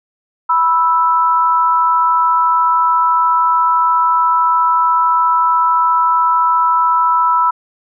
sine tone pair together, 984.6 / 1318.5 Hz, B5 / E6, -6 / 0 cents, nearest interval perfect fourth, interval 506 cents, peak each -12 / -13 dBFS, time 0.49-7.51 s, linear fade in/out 10 ms, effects none

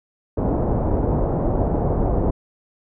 pink low-pass noise, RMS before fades -20 dBFS, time 0.37-2.31 s, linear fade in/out 10 ms, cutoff 790 Hz, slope 24 dB/octave, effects none

